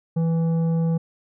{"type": "tone with tanh clipping", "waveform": "sine", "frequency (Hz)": 164.81, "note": "E3", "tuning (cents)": 0, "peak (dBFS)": -20, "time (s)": [0.16, 0.98], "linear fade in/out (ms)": 10, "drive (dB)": 9, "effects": []}